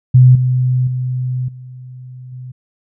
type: tone with level steps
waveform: sine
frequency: 126.9 Hz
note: B2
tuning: 47 cents sharp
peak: -3 / -11 / -16 / -30 / -27 dBFS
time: 0.14-2.52 s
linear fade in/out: 10 ms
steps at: 0.35 / 0.87 / 1.48 / 2.32 s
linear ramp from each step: 5 ms
effects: none